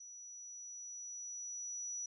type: tone with level ramp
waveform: sine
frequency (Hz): 5880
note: F#8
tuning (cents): -12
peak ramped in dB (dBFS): -50 to -39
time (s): 0-2.06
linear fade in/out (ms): 5
effects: none